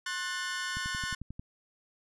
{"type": "chord", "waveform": "sawtooth", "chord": "F# diminished", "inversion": "second", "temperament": "just", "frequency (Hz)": [1065.6, 1480, 1776], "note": ["C6", "F#6", "A6"], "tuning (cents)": [31, 0, 16], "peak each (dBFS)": [-36, -32, -34], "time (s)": [0.06, 1.15], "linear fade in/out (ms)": 5}
{"type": "click train", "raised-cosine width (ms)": 5, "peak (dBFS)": -28, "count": 8, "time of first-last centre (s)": [0.77, 1.395], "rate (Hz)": 11.2}
{"effects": ["resampled to 24000 Hz"]}